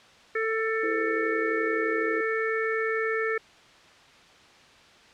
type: harmonic tone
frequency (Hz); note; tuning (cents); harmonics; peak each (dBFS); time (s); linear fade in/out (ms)
443.9; A4; +15; 1 / 3 / 4 / 5; -27 / -33 / -30 / -34; 0.35-3.38; 5
type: chord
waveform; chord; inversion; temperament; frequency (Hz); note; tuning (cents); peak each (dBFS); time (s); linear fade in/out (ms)
sine; E augmented; none; just; 329.6 / 412 / 515; E4 / G#4 / B#4; 0 / -14 / -28; -32 / -38 / -38; 0.83-2.21; 5
effects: white hiss -53 dBFS RMS until 5.13 s + low-pass 4000 Hz 12 dB/octave